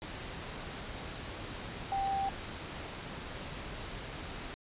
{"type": "tone in noise", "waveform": "sine", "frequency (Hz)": 784, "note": "G5", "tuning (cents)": 0, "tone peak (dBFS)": -30, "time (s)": [1.92, 2.29], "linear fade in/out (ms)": 0, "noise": "pink", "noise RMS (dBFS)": -42, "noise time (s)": [0.02, 4.54], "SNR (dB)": 9, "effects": ["resampled to 8000 Hz"]}